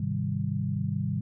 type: chord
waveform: sine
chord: Ab major seventh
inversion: none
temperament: equal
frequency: 103.83 / 130.81 / 155.56 / 196 Hz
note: Ab2 / C3 / Eb3 / G3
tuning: 0 / 0 / 0 / 0 cents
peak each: -32 dBFS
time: 0-1.21 s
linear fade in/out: 5 ms
effects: none